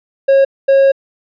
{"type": "tone bursts at uneven times", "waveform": "triangle", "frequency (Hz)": 545, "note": "C#5", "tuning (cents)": -29, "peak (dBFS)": -4, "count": 2, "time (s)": [[0.28, 0.45], [0.68, 0.92]], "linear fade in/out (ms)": 10, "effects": ["resampled to 11025 Hz"]}